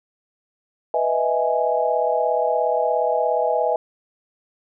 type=chord; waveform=sine; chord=E major seventh; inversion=second; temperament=equal; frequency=493.9 / 622.3 / 659.3 / 830.6 Hz; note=B4 / D#5 / E5 / G#5; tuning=0 / 0 / 0 / 0 cents; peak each=-23 dBFS; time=0.94-3.76 s; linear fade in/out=2 ms; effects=none